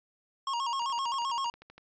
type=tone with vibrato; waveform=square; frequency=1012 Hz; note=B5; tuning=42 cents sharp; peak=-30 dBFS; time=0.47-1.5 s; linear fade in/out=2 ms; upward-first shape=square; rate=7.7 Hz; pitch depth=120 cents each way
type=click train; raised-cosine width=0.3 ms; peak=-34 dBFS; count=13; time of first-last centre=0.82-1.78 s; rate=12.5 Hz
effects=resampled to 16000 Hz